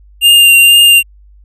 square tone with vibrato, 2794 Hz, F7, in tune, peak -3 dBFS, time 0.21-1.03 s, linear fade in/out 50 ms, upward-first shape triangle, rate 2.1 Hz, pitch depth 20 cents each way, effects added 50 Hz sine -38 dBFS peak until 1.44 s

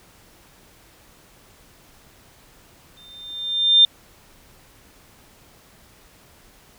sine tone with exponential growth, 3600 Hz, A7, 39 cents sharp, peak -7 dBFS, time 2.97-3.85 s, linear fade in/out 2 ms, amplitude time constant 190 ms, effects pink hiss -52 dBFS RMS until 6.78 s

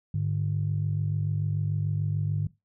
sine tone pair together, 103.17 / 150 Hz, G#2 / D3, -11 / +37 cents, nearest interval tritone, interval 648 cents, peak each -27 dBFS, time 0.14-2.47 s, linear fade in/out 5 ms, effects noise-tail reverb RT60 0.2 s tail -18 dB re dry + tanh soft clip ceiling -17 dBFS

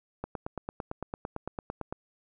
click train, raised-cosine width 1 ms, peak -20 dBFS, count 16, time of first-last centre 0.24-1.925 s, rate 8.9 Hz, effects none

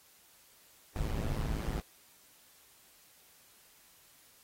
brown noise with amplitude modulation, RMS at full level -30 dBFS, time 0.96-1.8 s, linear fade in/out 0 ms, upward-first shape sine, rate 109 Hz, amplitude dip 90%, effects white hiss -62 dBFS RMS until 4.43 s + AAC 48 kbps

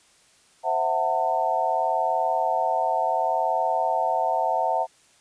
sine chord, F# half-diminished seventh, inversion second, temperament equal with one note detuned, 523.3 / 659.3 / 740 / 899 Hz, C5 / E5 / F#5 / A5, 0 / 0 / 0 / +37 cents, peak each -31 / -26 / -25 / -25 dBFS, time 0.63-4.87 s, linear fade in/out 50 ms, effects white hiss -58 dBFS RMS until 5.2 s + resampled to 22050 Hz

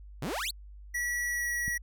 sawtooth exponential sweep, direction up, 113.2 to 4699 Hz, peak -28 dBFS, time 0.22-0.51 s, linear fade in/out 5 ms
square tone with pitch glide, 1937 to 1925.8 Hz, B6 to B6, -34 to -44 cents, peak -30 dBFS, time 0.94-1.78 s, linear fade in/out 10 ms, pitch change -10 cents, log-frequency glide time 1.28-1.48 s
click, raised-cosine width 5 ms, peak -26 dBFS, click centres 1.68 s
effects added 50 Hz sine -45 dBFS peak until 1.82 s

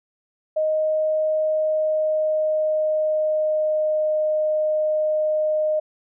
sine tone with pitch glide, 622.3 to 616.2 Hz, D#5 to D#5, 0 to -17 cents, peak -18 dBFS, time 0.56-5.8 s, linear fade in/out 10 ms, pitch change -17 cents, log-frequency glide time 1.42-4.16 s, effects none

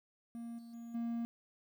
triangle tone with level steps, 233.1 Hz, A#3, in tune, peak -40 / -47 / -43 / -33 dBFS, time 0.35-1.25 s, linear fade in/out 0 ms, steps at 0.58 / 0.73 / 0.94 s, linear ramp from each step 10 ms, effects 11-bit

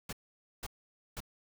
pink noise bursts, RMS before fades -40 dBFS, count 3, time 0.09-1.204 s, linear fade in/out 5 ms, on 38 ms, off 500 ms, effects none

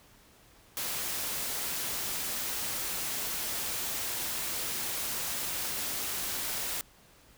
white noise, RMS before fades -34 dBFS, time 0.77-6.81 s, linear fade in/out 0 ms, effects pink hiss -59 dBFS RMS until 7.37 s

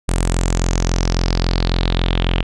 sawtooth tone with low-pass filter sweep, 43.65 Hz, F1, in tune, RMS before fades -17 dBFS, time 0.08-2.43 s, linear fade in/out 10 ms, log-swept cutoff 8900 to 3000 Hz, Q 4.7, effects none

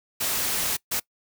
white noise bursts at uneven times, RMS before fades -26 dBFS, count 2, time 0.2-0.77 / 0.91-1 s, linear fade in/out 10 ms, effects noise-tail reverb RT60 0.1 s tail -23 dB re dry

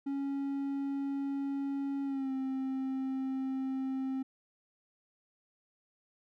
triangle tone with pitch glide, 277.2 to 264.8 Hz, C#4 to C4, 0 to +21 cents, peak -30 dBFS, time 0.06-4.23 s, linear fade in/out 10 ms, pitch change -79 cents, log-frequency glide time 2.04-2.32 s, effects none

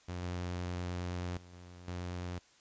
sawtooth tone with level steps, 89 Hz, F2, 33 cents sharp, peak -34 / -32 / -49 / -46 / -34 dBFS, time 0.08-2.39 s, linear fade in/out 10 ms, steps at 0.23 / 1.37 / 1.53 / 1.88 s, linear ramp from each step 2 ms, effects white hiss -64 dBFS RMS until 2.6 s + resampled to 16000 Hz

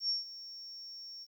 sine tone with ADSR envelope, 5490 Hz, F8, 31 cents flat, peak -28 dBFS, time 0-1.27 s, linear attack 91 ms, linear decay 150 ms, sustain -16 dB, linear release 47 ms, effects 11-bit

